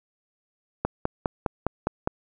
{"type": "click train", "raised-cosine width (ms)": 1, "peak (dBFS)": -9, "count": 7, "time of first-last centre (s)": [0.85, 2.074], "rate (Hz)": 4.9, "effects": []}